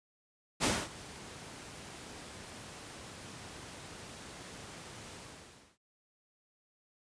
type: noise with ADSR envelope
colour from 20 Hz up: pink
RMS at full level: -27 dBFS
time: 0.6-5.78 s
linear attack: 36 ms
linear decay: 240 ms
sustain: -20 dB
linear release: 630 ms
effects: high-pass 80 Hz 12 dB/octave + resampled to 22050 Hz